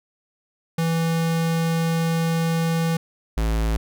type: tone pair in turn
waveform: square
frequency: 164.81 / 55 Hz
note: E3 / A1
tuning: 0 / 0 cents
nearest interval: octave + perfect fifth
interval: 1900 cents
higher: first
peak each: -20 dBFS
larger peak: neither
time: 0.78-2.97 / 3.37-3.77 s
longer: first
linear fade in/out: 5 ms
effects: none